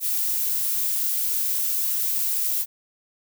violet noise, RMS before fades -24 dBFS, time 0-2.66 s, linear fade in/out 50 ms, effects none

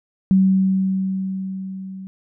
sine tone with level ramp, 190.4 Hz, F#3, 50 cents sharp, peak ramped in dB -10 to -31 dBFS, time 0.31-2.07 s, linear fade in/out 0 ms, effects none

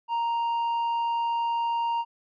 triangle tone with tanh clipping, 932.3 Hz, A#5, in tune, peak -25 dBFS, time 0.08-2.05 s, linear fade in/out 50 ms, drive 9 dB, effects none

